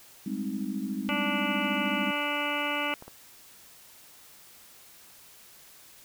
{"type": "chord", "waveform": "sine", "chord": "Ab major seventh", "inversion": "third", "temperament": "equal with one note detuned", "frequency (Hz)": [196, 209.7, 261.6, 311.1], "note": ["G3", "Ab3", "C4", "Eb4"], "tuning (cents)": [0, 17, 0, 0], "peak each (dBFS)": [-35, -34, -35, -38], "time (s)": [0.26, 2.11], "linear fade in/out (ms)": 5}
{"type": "harmonic tone", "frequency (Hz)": 292.2, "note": "D4", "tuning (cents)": -9, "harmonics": [1, 2, 3, 4, 5, 7, 8, 9, 10], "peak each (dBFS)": [-36, -36, -36, -36, -36, -36, -36, -36, -36], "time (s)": [1.09, 2.94], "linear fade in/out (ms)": 0}
{"type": "clicks", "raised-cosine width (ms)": 1, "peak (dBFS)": -30, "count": 2, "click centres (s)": [3.024, 3.08]}
{"effects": ["white hiss -53 dBFS RMS until 6.04 s"]}